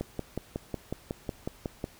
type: click train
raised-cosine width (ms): 2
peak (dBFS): -18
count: 11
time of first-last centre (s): 0.01-1.842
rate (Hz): 5.46
effects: pink hiss -55 dBFS RMS until 1.99 s